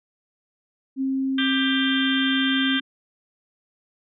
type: tone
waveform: sine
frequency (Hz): 267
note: C4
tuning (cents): +35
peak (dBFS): -21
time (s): 0.96-2.81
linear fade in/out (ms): 50
type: harmonic tone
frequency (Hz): 395.2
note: G4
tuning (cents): +14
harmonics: 3 / 4 / 5 / 6 / 7 / 8 / 9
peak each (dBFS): -36 / -26 / -34 / -36 / -36 / -26 / -30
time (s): 1.38-2.8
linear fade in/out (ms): 5
effects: none